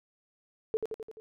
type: tone with echo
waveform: sine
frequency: 440 Hz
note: A4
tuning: in tune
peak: -25 dBFS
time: 0.74-0.77 s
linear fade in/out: 0 ms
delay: 86 ms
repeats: 5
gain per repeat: -4 dB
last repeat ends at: 1.2 s
effects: none